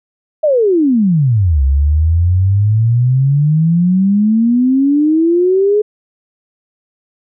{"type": "exponential two-way sweep", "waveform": "sine", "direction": "down then up", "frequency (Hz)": [640, 66.2, 426.5], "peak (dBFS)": -8, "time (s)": [0.43, 5.82], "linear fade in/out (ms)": 10, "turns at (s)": 1.63, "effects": []}